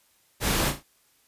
pink noise with echo, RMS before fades -25 dBFS, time 0.4-0.73 s, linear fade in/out 50 ms, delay 35 ms, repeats 3, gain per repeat -8 dB, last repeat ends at 0.835 s, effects white hiss -64 dBFS RMS until 1.27 s + resampled to 32000 Hz

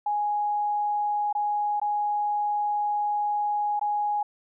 sine tone with dropouts, 830.6 Hz, G#5, in tune, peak -23 dBFS, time 0.06-4.23 s, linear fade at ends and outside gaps 5 ms, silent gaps 1.328-1.35 / 1.799-1.815 / 3.795-3.812 s, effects none

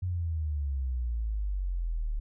sine exponential sweep, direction down, 92.5 to 36.47 Hz, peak -28 dBFS, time 0.02-2.2 s, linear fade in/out 10 ms, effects none

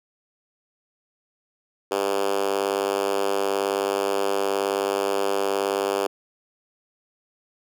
5% pulse tone with high-pass filter, 99 Hz, G2, 18 cents sharp, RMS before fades -24 dBFS, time 1.91-6.07 s, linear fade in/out 5 ms, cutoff 410 Hz, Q 2.9, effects none

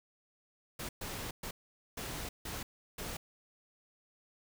pink noise bursts at uneven times, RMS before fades -41 dBFS, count 6, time 0.79-0.89 / 1.01-1.31 / 1.43-1.51 / 1.97-2.29 / 2.45-2.63 / 2.98-3.17 s, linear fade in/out 5 ms, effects none

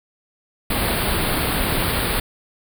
pink band-stop noise, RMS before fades -21 dBFS, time 0.7-2.2 s, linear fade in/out 5 ms, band 4700 to 8600 Hz, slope 96 dB/octave, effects none

